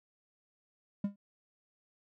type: tone with exponential decay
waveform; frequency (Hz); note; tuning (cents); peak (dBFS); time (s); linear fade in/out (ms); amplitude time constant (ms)
triangle; 201.4; G3; +47; -24; 1.04-1.16; 5; 26
effects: none